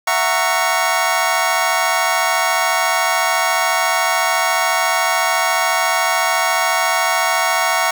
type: chord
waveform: 25% pulse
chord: F# dominant seventh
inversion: third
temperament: just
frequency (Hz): 666 / 740 / 925 / 1110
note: E5 / F#5 / A#5 / C#6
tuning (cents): +18 / 0 / -14 / +2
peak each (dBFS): -17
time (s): 0.07-7.91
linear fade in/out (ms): 5
effects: none